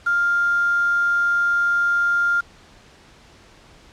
sine tone with quantisation, 1400 Hz, F6, 4 cents sharp, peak -16 dBFS, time 0.06-2.41 s, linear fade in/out 10 ms, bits 6, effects pink hiss -49 dBFS RMS until 3.92 s + low-pass 6000 Hz 12 dB/octave

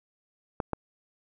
clicks, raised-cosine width 1 ms, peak -14 dBFS, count 2, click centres 0.602 / 0.733 s, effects none

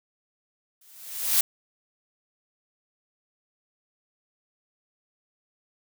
blue noise with exponential growth, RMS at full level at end -18 dBFS, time 0.81-1.41 s, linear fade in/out 5 ms, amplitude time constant 130 ms, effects none

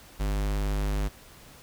square tone, 50.4 Hz, G1, 49 cents sharp, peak -26 dBFS, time 0.19-1.09 s, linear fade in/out 20 ms, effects pink hiss -51 dBFS RMS until 1.62 s

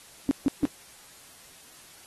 sine tone bursts, 277.2 Hz, C#4, in tune, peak -18 dBFS, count 3, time 0.29-0.653 s, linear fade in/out 0 ms, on 21 ms, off 150 ms, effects white hiss -51 dBFS RMS until 2.06 s + AAC 32 kbps

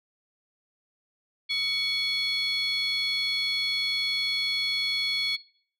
sine tone cluster, 2240 / 3388 / 4339 Hz, C#7 / G#7 / C#8, +18 / +34 / -38 cents, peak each -28 dBFS, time 1.49-5.37 s, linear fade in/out 20 ms, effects noise-tail reverb RT60 0.5 s tail -18 dB re dry + tanh soft clip ceiling -20 dBFS

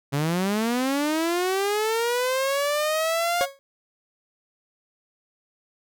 sawtooth linear sweep, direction up, 135.8 to 715 Hz, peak -18 dBFS, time 0.12-3.46 s, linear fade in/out 20 ms
40% pulse tone with exponential decay, 550 Hz, C#5, 14 cents flat, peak -18 dBFS, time 3.41-3.59 s, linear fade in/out 0 ms, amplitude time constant 38 ms
effects none

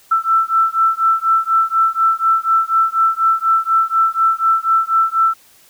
sine beating tone pair, 1329 / 1333.1 Hz, E6 / E6, +14 / +19 cents, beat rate 4.1 Hz, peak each -15 dBFS, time 0.11-5.34 s, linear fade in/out 10 ms, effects white hiss -49 dBFS RMS until 5.69 s

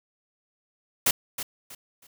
white noise with echo, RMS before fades -21 dBFS, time 1.06-1.11 s, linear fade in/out 5 ms, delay 320 ms, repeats 3, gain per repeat -11 dB, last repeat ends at 2.07 s, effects none

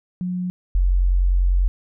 sine tone pair in turn, 180.6 / 45.15 Hz, F#3 / F#1, -42 / -42 cents, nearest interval 2 octaves, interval 2400 cents, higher first, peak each -22 / -14 dBFS, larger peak second, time 0.21-0.5 / 0.75-1.68 s, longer second, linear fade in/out 0 ms, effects none

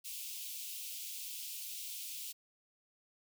white high-pass noise, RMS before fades -44 dBFS, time 0.04-2.33 s, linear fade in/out 20 ms, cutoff 2500 Hz, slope 48 dB/octave, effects none

